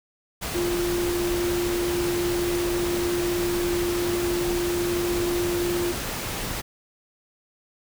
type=tone in noise; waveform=sine; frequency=349.2 Hz; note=F4; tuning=in tune; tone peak=-23 dBFS; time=0.54-5.93 s; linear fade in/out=20 ms; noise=pink; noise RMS=-30 dBFS; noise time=0.41-6.62 s; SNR=+4 dB; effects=none